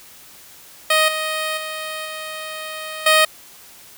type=tone with level steps; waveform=10% pulse; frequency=625 Hz; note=D#5; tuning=8 cents sharp; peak=-5 / -13 / -18 / -20 / -3 dBFS; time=0.9-3.25 s; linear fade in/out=5 ms; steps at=1.08 / 1.57 / 2.05 / 3.06 s; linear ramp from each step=5 ms; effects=white hiss -44 dBFS RMS until 3.97 s